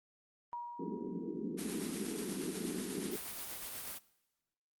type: tone with exponential decay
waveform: sine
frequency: 955 Hz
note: A#5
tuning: 42 cents sharp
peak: -37 dBFS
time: 0.53-1.73 s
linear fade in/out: 0 ms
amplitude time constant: 260 ms
type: band-pass noise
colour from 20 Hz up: pink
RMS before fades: -40 dBFS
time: 0.79-3.17 s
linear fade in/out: 10 ms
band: 170 to 450 Hz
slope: 96 dB/octave
type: noise with tremolo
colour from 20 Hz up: white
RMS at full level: -42 dBFS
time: 1.57-3.99 s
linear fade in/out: 20 ms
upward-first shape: sine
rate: 8.3 Hz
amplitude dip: 30%
effects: noise-tail reverb RT60 1.0 s tail -21 dB re dry + Opus 32 kbps